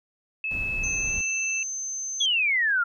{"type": "tone with pitch glide", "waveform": "sine", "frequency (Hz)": [2601, 2645], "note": ["E7", "E7"], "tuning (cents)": [-24, 5], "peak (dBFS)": -26, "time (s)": [0.44, 1.63], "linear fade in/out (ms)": 2, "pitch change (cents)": 29, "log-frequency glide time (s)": [0.94, 1.16]}
{"type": "noise", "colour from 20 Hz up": "brown", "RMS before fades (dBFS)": -35, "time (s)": [0.51, 1.21], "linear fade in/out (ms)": 0}
{"type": "tone", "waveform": "sine", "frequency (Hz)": 6230, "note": "G8", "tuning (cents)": -12, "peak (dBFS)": -29, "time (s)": [0.83, 2.26], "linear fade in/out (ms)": 10}
{"type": "exponential sweep", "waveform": "sine", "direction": "down", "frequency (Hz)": [3449, 1364], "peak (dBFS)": -20, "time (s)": [2.2, 2.84], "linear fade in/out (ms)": 10}
{"effects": []}